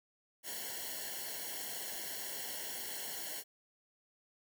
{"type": "noise with comb filter", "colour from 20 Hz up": "white", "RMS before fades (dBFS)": -42, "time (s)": [0.43, 3.44], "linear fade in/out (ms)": 50, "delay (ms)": 0.81, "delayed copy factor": -0.95, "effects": []}